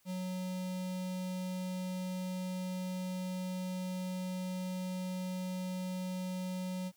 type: tone with notch filter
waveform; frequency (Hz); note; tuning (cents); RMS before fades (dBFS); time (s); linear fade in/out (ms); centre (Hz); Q
square; 184.1; F#3; -8; -38; 0.05-6.92; 50; 1500; 1.2
effects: white hiss -70 dBFS RMS until 6.96 s